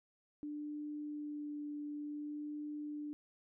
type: tone with vibrato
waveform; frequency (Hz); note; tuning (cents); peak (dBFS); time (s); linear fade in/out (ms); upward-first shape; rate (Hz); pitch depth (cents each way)
sine; 295.9; D4; +13; -40; 0.43-3.13; 0; sine; 0.56; 10
effects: none